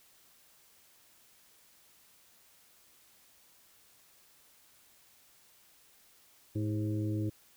harmonic tone with a mistuned harmonic, 106.4 Hz, G#2, 42 cents sharp, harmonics 1 / 2 / 3 / 4 / 5, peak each -32 / -42 / -35 / -46 / -48 dBFS, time 6.55-7.3 s, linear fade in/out 10 ms, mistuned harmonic 4, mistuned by -71 cents, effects white hiss -63 dBFS RMS until 7.56 s

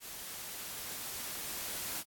white noise with level ramp, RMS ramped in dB -45 to -38 dBFS, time 0-2.04 s, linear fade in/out 50 ms, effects AAC 64 kbps

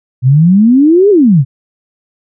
sine exponential two-way sweep, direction up then down, 121.3 to 426 to 121.3 Hz, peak -3 dBFS, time 0.22-1.45 s, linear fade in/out 50 ms, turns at 1.1 s, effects none

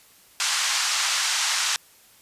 white band-pass noise, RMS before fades -24 dBFS, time 0.4-1.76 s, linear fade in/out 0 ms, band 910 to 7300 Hz, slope 24 dB/octave, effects white hiss -54 dBFS RMS until 2.21 s + resampled to 32000 Hz

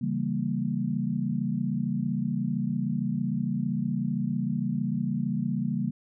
sine chord, C# diminished seventh, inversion none, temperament equal with one note detuned, 138.59 / 164.81 / 196 / 231.6 Hz, C#3 / E3 / G3 / Bb3, 0 / 0 / 0 / -11 cents, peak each -32 / -33 / -30 / -30 dBFS, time 0.01-5.91 s, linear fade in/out 10 ms, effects none

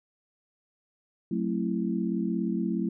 sine chord, F# half-diminished seventh, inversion none, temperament just, 185 / 222 / 266.4 / 333 Hz, F#3 / A3 / C4 / E4, 0 / +16 / +31 / +18 cents, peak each -30 / -30 / -35 / -32 dBFS, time 1.31-2.89 s, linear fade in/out 5 ms, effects none

